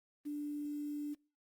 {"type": "tone with quantisation", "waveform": "sine", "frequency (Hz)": 293.7, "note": "D4", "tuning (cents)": 0, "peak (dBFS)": -37, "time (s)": [0.25, 1.15], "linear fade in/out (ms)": 20, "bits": 10, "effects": ["noise-tail reverb RT60 0.4 s tail -26 dB re dry", "Opus 32 kbps"]}